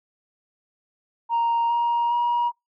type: tone with pitch steps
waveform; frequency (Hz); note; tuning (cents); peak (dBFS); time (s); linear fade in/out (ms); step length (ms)
sine; 932.3 / 943.7 / 955.2; A#5 / A#5 / A#5; 0 / +21 / +42; -17; 1.29-2.52; 50; 410
effects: noise-tail reverb RT60 0.2 s tail -26 dB re dry + tanh soft clip ceiling -17 dBFS